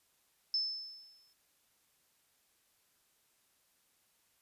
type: tone with exponential decay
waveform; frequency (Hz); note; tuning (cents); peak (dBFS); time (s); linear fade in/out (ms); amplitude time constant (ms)
sine; 5260; E8; -5; -28; 0.54-1.33; 1; 170
effects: white hiss -73 dBFS RMS until 4.41 s + resampled to 32000 Hz